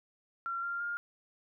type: tone with pitch steps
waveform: sine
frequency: 1369 / 1389.7 / 1410.7 Hz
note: F6 / F6 / F6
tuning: -35 / -9 / +17 cents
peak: -33 dBFS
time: 0.46-0.97 s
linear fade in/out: 0 ms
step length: 170 ms
effects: none